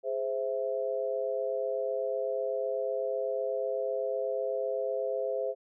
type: chord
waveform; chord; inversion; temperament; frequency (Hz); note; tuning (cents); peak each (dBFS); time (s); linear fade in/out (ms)
sine; Ab augmented; none; equal; 415.3 / 523.3 / 659.3; Ab4 / C5 / E5; 0 / 0 / 0; -35 / -31 / -35; 0.03-5.55; 50
effects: none